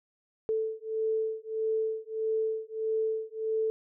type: beating tone pair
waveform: sine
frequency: 440 / 441.6 Hz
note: A4 / A4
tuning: 0 / +6 cents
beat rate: 1.6 Hz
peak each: -31 dBFS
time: 0.49-3.7 s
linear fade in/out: 0 ms
effects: none